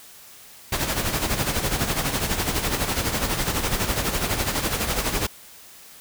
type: noise with tremolo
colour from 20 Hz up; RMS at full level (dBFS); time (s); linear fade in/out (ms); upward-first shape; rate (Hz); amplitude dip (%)
pink; -22; 0.72-5.27; 5; sine; 12; 60
effects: white hiss -46 dBFS RMS until 6 s

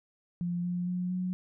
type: tone with pitch steps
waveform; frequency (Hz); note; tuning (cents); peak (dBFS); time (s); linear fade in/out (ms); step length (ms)
sine; 174.61 / 177.25 / 179.93 / 182.66; F3 / F3 / F#3 / F#3; 0 / +26 / -48 / -22; -29; 0.41-1.33; 0; 230
effects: none

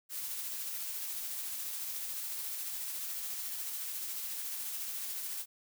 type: noise with tremolo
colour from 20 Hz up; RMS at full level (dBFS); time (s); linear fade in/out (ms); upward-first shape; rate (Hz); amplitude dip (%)
blue; -38; 0.09-5.46; 50; sine; 14; 25
effects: none

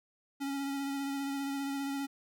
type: tone with vibrato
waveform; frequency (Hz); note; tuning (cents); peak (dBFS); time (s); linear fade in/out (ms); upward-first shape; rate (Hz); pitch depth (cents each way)
square; 277.2; C#4; 0; -34; 0.4-2.07; 20; sine; 15; 19
effects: none

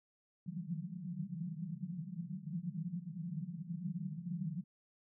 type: band-pass noise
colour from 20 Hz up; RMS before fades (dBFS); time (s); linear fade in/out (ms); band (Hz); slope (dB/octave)
white; -42; 0.46-4.64; 10; 150 to 190; 96
effects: none

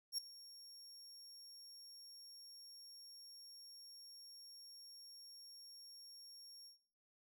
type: tone with ADSR envelope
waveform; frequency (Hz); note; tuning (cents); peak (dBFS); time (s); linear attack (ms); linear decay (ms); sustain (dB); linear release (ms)
30% pulse; 5540; F8; -15; -32; 0.12-6.78; 61; 5; -20; 120
effects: noise-tail reverb RT60 0.5 s tail -17 dB re dry

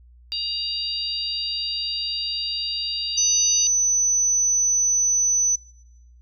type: harmonic tone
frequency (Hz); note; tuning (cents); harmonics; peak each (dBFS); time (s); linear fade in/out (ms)
944; A#5; +22; 3 / 4 / 5; -32 / -31 / -26; 0.32-3.67; 0
type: tone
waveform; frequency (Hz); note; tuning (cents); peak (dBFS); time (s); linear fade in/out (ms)
sine; 6000; F#8; +23; -17; 3.17-5.56; 10
effects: noise-tail reverb RT60 1.0 s tail -24 dB re dry + added 60 Hz sine -47 dBFS peak until 6.21 s

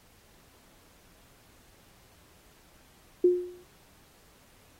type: tone with exponential decay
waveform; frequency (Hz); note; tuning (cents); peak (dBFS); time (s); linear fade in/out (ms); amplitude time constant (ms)
sine; 357.6; F4; +41; -15; 3.24-3.64; 5; 86
effects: pink hiss -60 dBFS RMS until 4.79 s + AAC 48 kbps

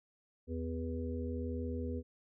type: harmonic tone with a mistuned harmonic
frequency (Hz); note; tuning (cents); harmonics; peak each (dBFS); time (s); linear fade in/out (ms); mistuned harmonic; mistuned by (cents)
81.1; E2; -28; 1 / 3 / 5 / 6; -38 / -40 / -45 / -44; 0.47-2.03; 50; 3; +45
effects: none

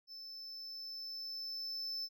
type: tone with level ramp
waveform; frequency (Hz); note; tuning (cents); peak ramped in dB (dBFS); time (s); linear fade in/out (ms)
triangle; 5274; E8; 0; -46 to -36; 0.07-2.09; 50
effects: none

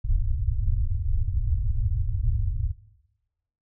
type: low-pass noise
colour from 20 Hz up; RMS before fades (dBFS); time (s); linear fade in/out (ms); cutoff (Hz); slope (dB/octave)
pink; -24; 0.04-2.72; 10; 120; 96
effects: noise-tail reverb RT60 1.0 s tail -19 dB re dry

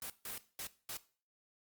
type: noise bursts at uneven times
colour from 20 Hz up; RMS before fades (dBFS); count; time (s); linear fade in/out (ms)
white; -43; 4; 0.02-0.1 / 0.25-0.38 / 0.59-0.67 / 0.89-0.97; 2
effects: noise-tail reverb RT60 0.4 s tail -17 dB re dry + Opus 32 kbps

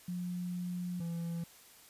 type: tone pair in turn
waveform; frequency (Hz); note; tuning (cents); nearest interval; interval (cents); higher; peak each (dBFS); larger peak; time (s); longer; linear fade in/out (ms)
sine / triangle; 178.1 / 168.55; F3 / E3; +34 / +39; minor second; 95; first; -35 / -33; second; 0.08-1 / 1-1.44; first; 5
effects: white hiss -58 dBFS RMS until 1.89 s + resampled to 32000 Hz

